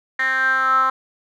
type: tone with band-pass filter sweep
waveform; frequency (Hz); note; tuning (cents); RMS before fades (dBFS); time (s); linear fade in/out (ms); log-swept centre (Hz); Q
10% pulse; 262.8; C4; +8; -18; 0.19-0.9; 5; 1900 to 1200; 9
effects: none